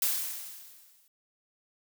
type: noise with exponential decay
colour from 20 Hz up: blue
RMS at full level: -26 dBFS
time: 0.02-1.08 s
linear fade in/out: 2 ms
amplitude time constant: 230 ms
effects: none